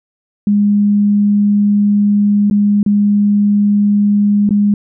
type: tone with dropouts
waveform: sine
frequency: 205.1 Hz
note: G#3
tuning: 21 cents flat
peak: -8 dBFS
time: 0.47-4.74 s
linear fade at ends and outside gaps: 2 ms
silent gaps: 2.5-2.51 / 2.83-2.862 / 4.492-4.507 s
effects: none